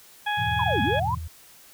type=harmonic tone; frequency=834 Hz; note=G#5; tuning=7 cents sharp; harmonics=1 / 2 / 3 / 4; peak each=-26 / -28 / -35 / -33 dBFS; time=0.26-1 s; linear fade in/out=10 ms
type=chord; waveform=sine; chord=E major; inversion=first; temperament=equal; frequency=103.83 / 123.47 / 164.81 Hz; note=G#2 / B2 / E3; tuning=0 / 0 / 0 cents; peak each=-31 / -32 / -36 dBFS; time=0.37-1.19 s; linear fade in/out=20 ms
type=tone; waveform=sine; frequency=80.8 Hz; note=E2; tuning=34 cents flat; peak=-31 dBFS; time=0.46-1.28 s; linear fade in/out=10 ms
type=linear two-way sweep; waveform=sine; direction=down then up; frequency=1061 to 185 to 1061 Hz; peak=-24 dBFS; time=0.59-1.15 s; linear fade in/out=5 ms; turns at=0.82 s
effects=white hiss -51 dBFS RMS until 1.73 s